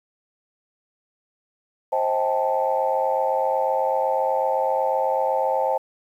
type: chord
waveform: sine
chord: A half-diminished seventh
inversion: first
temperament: just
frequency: 528 / 633.6 / 792 / 880 Hz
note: C5 / Eb5 / G5 / A5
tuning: +16 / +31 / +18 / 0 cents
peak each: -23 / -26 / -25 / -24 dBFS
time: 1.92-5.78 s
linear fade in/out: 10 ms
effects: tanh soft clip ceiling -9 dBFS + 9-bit